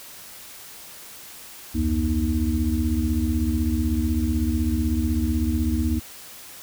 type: tone cluster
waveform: sine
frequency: 69.3 / 85.3 / 237.6 / 311.6 Hz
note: C#2 / F2 / A#3 / D#4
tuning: 0 / -40 / +33 / +3 cents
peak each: -24 / -26 / -25 / -27 dBFS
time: 1.74-6 s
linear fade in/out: 20 ms
effects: white hiss -42 dBFS RMS until 6.62 s